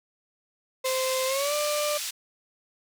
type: tone with pitch glide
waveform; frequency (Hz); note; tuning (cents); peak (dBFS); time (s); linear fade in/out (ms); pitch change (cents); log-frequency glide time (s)
35% pulse; 520 to 593.9; C5 to D5; -11 to +19; -24; 0.84-1.98; 10; +230; 1.26-1.54
type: band-pass noise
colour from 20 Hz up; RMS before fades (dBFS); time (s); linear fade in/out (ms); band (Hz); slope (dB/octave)
pink; -33; 0.85-2.11; 10; 3300 to 11000; 12
effects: none